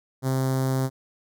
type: tone with notch filter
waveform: sawtooth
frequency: 131.9 Hz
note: C3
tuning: 14 cents sharp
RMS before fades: -24 dBFS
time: 0.22-0.9 s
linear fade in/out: 50 ms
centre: 2600 Hz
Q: 0.64
effects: none